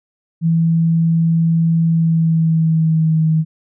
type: tone with pitch glide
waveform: sine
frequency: 164.81 to 158.65 Hz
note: E3 to D#3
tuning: 0 to +34 cents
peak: -11 dBFS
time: 0.41-3.45 s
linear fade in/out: 50 ms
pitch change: -66 cents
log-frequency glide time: 1.85-3.25 s
effects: none